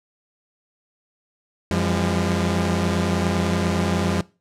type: tone cluster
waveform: sawtooth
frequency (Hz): 89.6 / 171.8 / 202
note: F2 / F3 / G#3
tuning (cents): +45 / -28 / -48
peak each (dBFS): -20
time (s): 1.71-4.21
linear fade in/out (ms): 0
effects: noise-tail reverb RT60 0.3 s tail -21 dB re dry + low-pass 9000 Hz 12 dB/octave